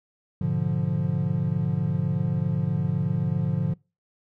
triangle chord, G# diminished seventh, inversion none, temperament equal with one note detuned, 104.61 / 123.47 / 146.83 / 174.61 Hz, G#2 / B2 / D3 / F3, +13 / 0 / 0 / 0 cents, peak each -28 / -29 / -24 / -25 dBFS, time 0.41-3.74 s, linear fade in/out 5 ms, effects noise-tail reverb RT60 0.3 s tail -26 dB re dry

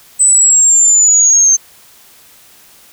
sine linear sweep, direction down, 8070 to 6272 Hz, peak -5 dBFS, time 0.19-1.57 s, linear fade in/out 20 ms, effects white hiss -43 dBFS RMS until 2.92 s

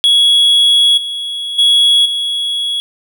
triangle tone with level steps, 3347 Hz, G#7, 13 cents sharp, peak -5 / -17 / -5 / -13 dBFS, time 0.04-2.8 s, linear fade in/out 0 ms, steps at 0.97 / 1.58 / 2.05 s, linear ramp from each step 10 ms, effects none

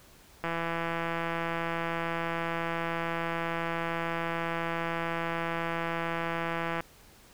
click train, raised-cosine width 0.5 ms, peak -17 dBFS, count 1064, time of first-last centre 0.44-6.805 s, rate 167 Hz, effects pink hiss -56 dBFS RMS until 7.33 s

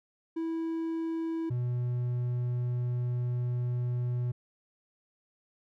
triangle tone pair in turn, 327.3 / 122.6 Hz, E4 / B2, -12 / -12 cents, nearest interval octave + perfect fourth, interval 1700 cents, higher first, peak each -28 / -26 dBFS, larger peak second, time 0.36-1.5 / 1.5-4.32 s, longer second, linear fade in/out 10 ms, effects none

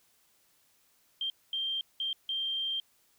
sine tone bursts at uneven times, 3168 Hz, G7, 18 cents sharp, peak -30 dBFS, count 4, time 1.21-1.3 / 1.53-1.81 / 2-2.13 / 2.29-2.8 s, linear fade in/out 2 ms, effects white hiss -68 dBFS RMS until 3.18 s

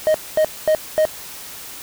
triangle tone bursts, 622.3 Hz, D#5, in tune, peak -10 dBFS, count 4, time 0.07-1.052 s, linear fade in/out 0 ms, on 73 ms, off 230 ms, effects white hiss -35 dBFS RMS until 1.82 s

